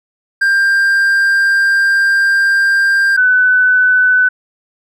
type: tone pair in turn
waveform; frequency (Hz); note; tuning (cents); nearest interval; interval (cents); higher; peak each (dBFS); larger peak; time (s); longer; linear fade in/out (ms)
triangle / sine; 1591 / 1502.3; G6 / F#6; +25 / +26; minor second; 99; first; -7 / -7; neither; 0.41-3.17 / 3.17-4.29; first; 10
effects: none